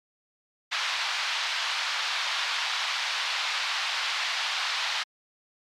white band-pass noise, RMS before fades -29 dBFS, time 0.71-5.04 s, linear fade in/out 20 ms, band 840 to 4400 Hz, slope 24 dB/octave, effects MP3 96 kbps

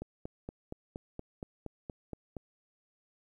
click train, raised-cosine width 2 ms, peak -26 dBFS, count 11, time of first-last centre 0.02-2.367 s, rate 4.26 Hz, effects 11-bit

